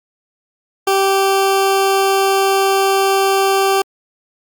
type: tone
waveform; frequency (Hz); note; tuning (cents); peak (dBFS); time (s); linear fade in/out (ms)
20% pulse; 389.3; G4; -12; -7; 0.87-3.82; 5
effects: Opus 48 kbps